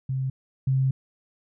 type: tone pair in turn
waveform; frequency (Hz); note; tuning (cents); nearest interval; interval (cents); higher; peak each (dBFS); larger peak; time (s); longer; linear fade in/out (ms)
sine; 132.2 / 132.83; C3 / C3; +18 / +26; unison; 8; second; -24 / -19; second; 0.09-0.3 / 0.67-0.91; second; 5
effects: none